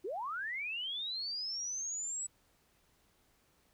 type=linear sweep; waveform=sine; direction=up; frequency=326.1 to 7902 Hz; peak=-36 dBFS; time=0.04-2.27 s; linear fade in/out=10 ms; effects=pink hiss -71 dBFS RMS until 3.73 s